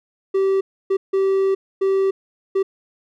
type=tone bursts at uneven times; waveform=triangle; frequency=387 Hz; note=G4; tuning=22 cents flat; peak=-13 dBFS; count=5; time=0.34-0.61 / 0.9-0.97 / 1.13-1.55 / 1.81-2.11 / 2.55-2.63 s; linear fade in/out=10 ms; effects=none